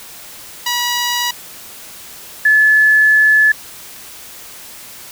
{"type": "tone pair in turn", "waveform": ["10% pulse", "sine"], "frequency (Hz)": [968, 1724], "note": ["B5", "A6"], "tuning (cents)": [-35, -36], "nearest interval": "minor seventh", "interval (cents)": 999, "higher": "second", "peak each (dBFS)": -7, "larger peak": "neither", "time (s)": [[0.66, 1.31], [2.45, 3.52]], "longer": "second", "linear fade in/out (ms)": 5, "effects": ["white hiss -35 dBFS RMS until 5.11 s"]}